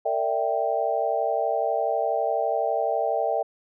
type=chord; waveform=sine; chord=E half-diminished seventh; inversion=second; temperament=equal with one note detuned; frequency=455 / 587.3 / 659.3 / 784 Hz; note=Bb4 / D5 / E5 / G5; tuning=-42 / 0 / 0 / 0 cents; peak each=-29 / -28 / -26 / -27 dBFS; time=0.05-3.43 s; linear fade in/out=10 ms; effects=none